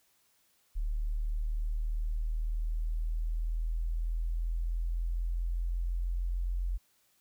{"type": "linear sweep", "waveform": "sine", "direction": "up", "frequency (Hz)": [37.55, 44.14], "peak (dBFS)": -29, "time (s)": [0.75, 6.78], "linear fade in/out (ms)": 20, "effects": ["white hiss -70 dBFS RMS until 7.2 s"]}